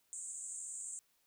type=band-pass noise; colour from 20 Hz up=white; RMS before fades=-45 dBFS; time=0.13-0.99 s; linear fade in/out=0 ms; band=7000 to 8700 Hz; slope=96 dB/octave; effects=white hiss -75 dBFS RMS until 1.26 s